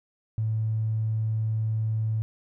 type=tone with tanh clipping; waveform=triangle; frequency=110 Hz; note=A2; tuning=in tune; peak=-23 dBFS; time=0.38-2.22 s; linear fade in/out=0 ms; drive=2 dB; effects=none